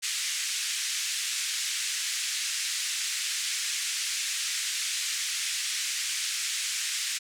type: band-pass noise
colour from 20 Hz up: white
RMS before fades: -31 dBFS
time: 0.02-7.19 s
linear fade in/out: 20 ms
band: 1800 to 8300 Hz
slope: 24 dB/octave
effects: none